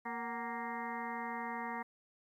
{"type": "harmonic tone with a mistuned harmonic", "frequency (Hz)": 233.1, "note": "A#3", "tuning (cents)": 0, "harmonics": [1, 2, 3, 4, 5, 6, 7, 8, 9], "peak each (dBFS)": [-45, -49, -46, -42, -47, -54, -54, -46, -50], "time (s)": [0.05, 1.83], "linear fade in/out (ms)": 10, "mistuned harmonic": 3, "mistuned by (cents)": 110, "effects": ["12-bit"]}